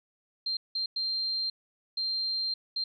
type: tone bursts at uneven times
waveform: sine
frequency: 4170 Hz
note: C8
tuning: 7 cents flat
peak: -28 dBFS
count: 5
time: 0.46-0.57 / 0.75-0.86 / 0.96-1.5 / 1.97-2.54 / 2.76-2.84 s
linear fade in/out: 5 ms
effects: none